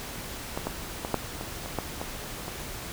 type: clicks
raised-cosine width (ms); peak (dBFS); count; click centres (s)
1; -16 / -14 / -16 / -9 / -21 / -23 / -13 / -18 / -21; 9; 0.575 / 0.67 / 1.049 / 1.143 / 1.411 / 1.66 / 1.787 / 2.015 / 2.481
effects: pink hiss -38 dBFS RMS until 2.92 s